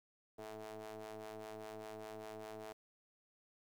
sawtooth ring-modulated tone, 107.9 Hz, A2, 33 cents flat, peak -40 dBFS, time 0.38-2.73 s, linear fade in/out 10 ms, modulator 542 Hz, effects 12-bit

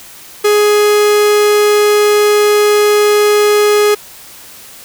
45% pulse tone, 417 Hz, G#4, 7 cents sharp, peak -7 dBFS, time 0.44-3.95 s, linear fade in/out 10 ms, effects white hiss -35 dBFS RMS until 4.84 s

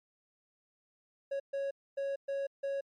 triangle tone bursts at uneven times, 553 Hz, C#5, 4 cents flat, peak -30 dBFS, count 5, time 1.31-1.4 / 1.53-1.71 / 1.97-2.16 / 2.28-2.47 / 2.63-2.81 s, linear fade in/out 10 ms, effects MP3 48 kbps

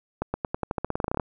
accelerating click train, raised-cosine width 1 ms, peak -12 dBFS, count 17, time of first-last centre 0.22-1.198 s, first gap 120 ms, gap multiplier 0.9, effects none

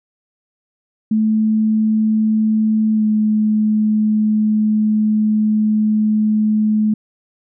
sine tone with pitch glide, 217.5 to 214.3 Hz, A3 to A3, -20 to -45 cents, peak -12 dBFS, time 1.11-6.94 s, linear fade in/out 5 ms, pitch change -25 cents, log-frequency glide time 2.94-3.04 s, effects none

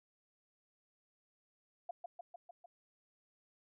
sine tone with echo, 698.5 Hz, F5, in tune, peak -38 dBFS, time 1.89-1.91 s, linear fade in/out 5 ms, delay 150 ms, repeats 5, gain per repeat -3 dB, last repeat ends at 2.66 s, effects none

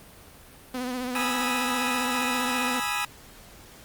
sawtooth tone with vibrato, 251 Hz, B3, 28 cents sharp, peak -25 dBFS, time 0.74-2.8 s, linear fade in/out 5 ms, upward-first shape sine, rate 15 Hz, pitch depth 42 cents each way
20% pulse chord, E major seventh, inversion first, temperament equal with one note detuned, 830.6 / 980.4 / 1244.5 / 1318.5 Hz, G#5 / B5 / D#6 / E6, 0 / -13 / 0 / 0 cents, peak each -27 dBFS, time 1.15-3.05 s, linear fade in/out 2 ms
effects pink hiss -49 dBFS RMS until 3.84 s + Opus 32 kbps

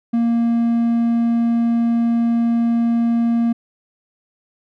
triangle tone with hard clipping, 233.1 Hz, A#3, in tune, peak -15 dBFS, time 0.13-3.53 s, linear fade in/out 10 ms, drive 6 dB, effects none

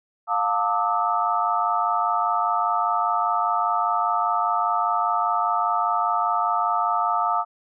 sine tone cluster, 706 / 892 / 1185 / 1290 Hz, F5 / A5 / D6 / E6, +19 / +23 / +15 / -38 cents, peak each -25 dBFS, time 0.27-7.45 s, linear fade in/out 50 ms, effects none

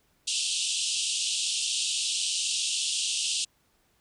pink band-pass noise, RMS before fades -29 dBFS, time 0.27-3.45 s, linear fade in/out 10 ms, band 2700 to 9400 Hz, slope 96 dB/octave, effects pink hiss -68 dBFS RMS until 4 s

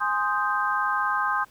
sine chord, Ab major seventh, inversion none, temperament equal, 830.6 / 1046.5 / 1244.5 / 1568 Hz, Ab5 / C6 / Eb6 / G6, 0 / 0 / 0 / 0 cents, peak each -30 / -27 / -27 / -27 dBFS, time 0-1.45 s, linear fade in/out 20 ms, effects pink hiss -57 dBFS RMS until 1.5 s

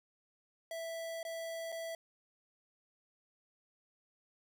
square tone with dropouts, 659.3 Hz, E5, in tune, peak -40 dBFS, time 0.71-1.95 s, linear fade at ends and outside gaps 2 ms, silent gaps 1.23-1.25 / 1.72-1.724 s, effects none

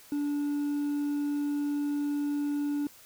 triangle tone with hard clipping, 290 Hz, D4, 22 cents flat, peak -28 dBFS, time 0.12-2.87 s, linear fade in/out 2 ms, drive 5 dB, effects white hiss -54 dBFS RMS until 3.05 s

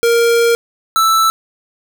square tone pair in turn, 467 / 1320.9 Hz, A#4 / E6, +3 / +3 cents, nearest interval octave + tritone, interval 1800 cents, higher second, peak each -10 / -10 dBFS, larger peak neither, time 0.03-0.55 / 0.96-1.3 s, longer first, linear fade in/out 0 ms, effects none

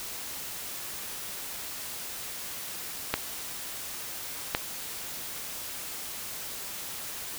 clicks, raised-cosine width 0.3 ms, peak -8 dBFS, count 2, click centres 3.14 / 4.549 s, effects white hiss -38 dBFS RMS until 7.38 s

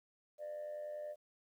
sine tone with amplitude modulation, 598 Hz, D5, 31 cents sharp, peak -37 dBFS, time 0.38-1.16 s, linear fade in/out 50 ms, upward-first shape sine, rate 90.6 Hz, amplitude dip 60%, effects tanh soft clip ceiling -38 dBFS + 12-bit

